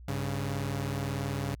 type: tone pair together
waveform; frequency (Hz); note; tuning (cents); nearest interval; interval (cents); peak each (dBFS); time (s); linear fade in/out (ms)
sawtooth; 99.61 / 138.59; G2 / C#3; +28 / 0; tritone; 572; -30 / -29; 0.08-1.55; 5
effects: added 60 Hz sine -45 dBFS peak until 1.6 s